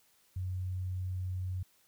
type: tone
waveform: sine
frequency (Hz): 92.1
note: F#2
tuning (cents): -7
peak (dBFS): -33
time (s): 0.36-1.63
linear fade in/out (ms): 5
effects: white hiss -68 dBFS RMS until 1.87 s